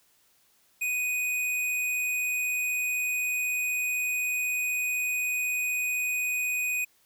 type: tone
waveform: square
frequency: 2489 Hz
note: D#7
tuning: in tune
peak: -27 dBFS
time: 0.81-6.85 s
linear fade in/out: 10 ms
effects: white hiss -65 dBFS RMS until 7.05 s